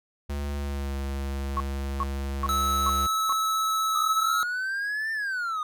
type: tone with pitch glide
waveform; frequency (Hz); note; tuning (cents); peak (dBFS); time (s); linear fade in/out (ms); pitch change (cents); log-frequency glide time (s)
square; 71.4 to 68.77; D2 to C#2; -48 to -13; -29; 0.29-3.07; 10; -65; 0.56-0.94
type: tone bursts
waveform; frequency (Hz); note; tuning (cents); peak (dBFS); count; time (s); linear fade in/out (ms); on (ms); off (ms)
sine; 1100; C#6; -14; -24; 5; 1.57-3.325; 0; 31; 400
type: tone with vibrato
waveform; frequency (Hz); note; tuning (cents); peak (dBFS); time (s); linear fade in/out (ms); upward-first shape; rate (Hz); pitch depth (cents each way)
square; 1300; E6; -24; -24; 2.49-4.43; 0; triangle; 16; 10
type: exponential two-way sweep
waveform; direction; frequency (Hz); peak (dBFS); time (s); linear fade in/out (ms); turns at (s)
triangle; up then down; 1217 to 1800 to 1217; -25; 3.95-5.63; 2; 5.12
effects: none